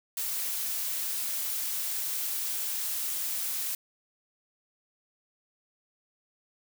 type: noise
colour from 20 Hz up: blue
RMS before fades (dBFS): -32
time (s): 0.17-3.75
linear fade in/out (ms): 2
effects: none